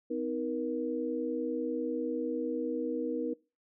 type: tone cluster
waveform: sine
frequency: 255 / 315.1 / 475.2 Hz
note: C4 / D#4 / A#4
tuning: -44 / +22 / +33 cents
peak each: -36 / -35 / -34 dBFS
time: 0.1-3.34 s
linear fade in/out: 10 ms
effects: noise-tail reverb RT60 0.3 s tail -22 dB re dry